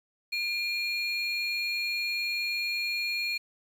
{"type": "tone pair together", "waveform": "triangle", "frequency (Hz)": [2403, 4282], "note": ["D7", "C8"], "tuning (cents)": [39, 39], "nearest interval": "minor seventh", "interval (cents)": 1000, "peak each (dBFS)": [-28, -32], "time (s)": [0.32, 3.38], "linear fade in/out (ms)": 10, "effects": ["9-bit"]}